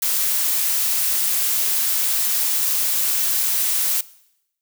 blue noise, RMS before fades -20 dBFS, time 0.02-4.01 s, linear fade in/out 5 ms, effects noise-tail reverb RT60 0.8 s tail -20 dB re dry

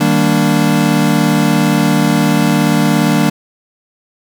square chord, Eb major seventh, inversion none, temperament equal, 155.56 / 196 / 233.1 / 293.7 Hz, Eb3 / G3 / Bb3 / D4, 0 / 0 / 0 / 0 cents, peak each -16 dBFS, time 0-3.3 s, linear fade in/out 10 ms, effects none

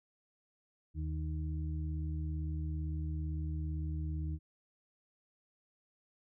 harmonic tone, 77.78 Hz, D#2, in tune, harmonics 1 / 2 / 4, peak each -35 / -41 / -47 dBFS, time 0.94-4.39 s, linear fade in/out 50 ms, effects none

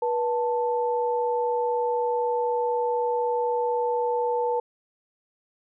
sine tone pair together, 484.5 / 882 Hz, B4 / A5, -33 / +4 cents, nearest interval minor seventh, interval 1037 cents, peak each -24 / -26 dBFS, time 0.02-4.6 s, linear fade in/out 5 ms, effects none

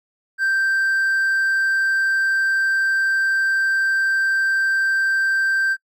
triangle tone with hard clipping, 1568 Hz, G6, in tune, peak -17 dBFS, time 0.38-5.77 s, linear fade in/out 50 ms, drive 5 dB, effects noise-tail reverb RT60 0.1 s tail -23 dB re dry

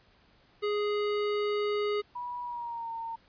square tone, 415.3 Hz, G#4, in tune, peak -28 dBFS, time 0.62-2.02 s, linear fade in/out 20 ms
sine tone with pitch glide, 974 to 914 Hz, B5 to A#5, -24 to -34 cents, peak -34 dBFS, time 2.15-3.16 s, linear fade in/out 10 ms, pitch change -110 cents, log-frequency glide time 2.42-2.91 s
effects pink hiss -63 dBFS RMS until 3.28 s + resampled to 11025 Hz

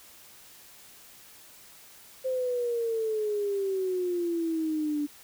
sine exponential sweep, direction down, 523.3 to 290.5 Hz, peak -26 dBFS, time 2.24-5.07 s, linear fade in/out 20 ms, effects white hiss -52 dBFS RMS until 5.23 s

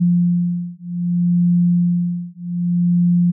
sine beating tone pair, 174.61 / 175.25 Hz, F3 / F3, 0 / +6 cents, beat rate 0.64 Hz, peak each -17 dBFS, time 0-3.32 s, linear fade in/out 20 ms, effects none

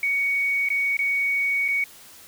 sine tone with dropouts, 2237 Hz, C#7, 15 cents sharp, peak -20 dBFS, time 0.03-1.84 s, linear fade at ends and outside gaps 2 ms, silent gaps 0.688-0.702 / 0.969-0.99 / 1.681-1.685 s, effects white hiss -47 dBFS RMS until 2.27 s

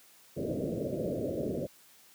white low-pass noise, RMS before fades -33 dBFS, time 0.36-1.67 s, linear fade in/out 20 ms, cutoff 620 Hz, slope 96 dB/octave, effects white hiss -59 dBFS RMS until 2.14 s + high-pass 100 Hz 12 dB/octave

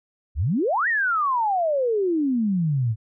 sine exponential two-way sweep, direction up then down, 60.3 to 1929 to 104.7 Hz, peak -19 dBFS, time 0.35-2.96 s, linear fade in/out 50 ms, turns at 0.88 s, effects none

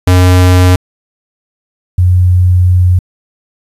square / sine tone pair in turn, 90.8 / 90.36 Hz, F#2 / F#2, -32 / -40 cents, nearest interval unison, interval 8 cents, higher first, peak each -4 dBFS, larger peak neither, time 0.07-0.76 / 1.98-2.99 s, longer second, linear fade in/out 5 ms, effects resampled to 32000 Hz + 7-bit

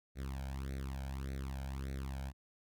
sawtooth tone with flanger, 67.2 Hz, C2, 47 cents sharp, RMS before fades -41 dBFS, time 0.15-2.33 s, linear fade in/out 50 ms, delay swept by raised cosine 0.49 to 1.31 ms, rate 1.7 Hz, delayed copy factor +0.9, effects none

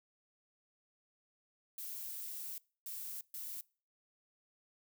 violet noise bursts at uneven times, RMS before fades -44 dBFS, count 3, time 1.78-2.58 / 2.86-3.21 / 3.34-3.61 s, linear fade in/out 2 ms, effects noise-tail reverb RT60 0.4 s tail -24 dB re dry

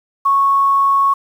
sine tone, 1104 Hz, C#6, 7 cents flat, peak -10 dBFS, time 0.25-1.14 s, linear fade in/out 10 ms, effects 7-bit

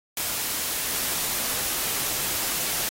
white noise, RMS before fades -27 dBFS, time 0.17-2.89 s, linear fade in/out 2 ms, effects AAC 48 kbps

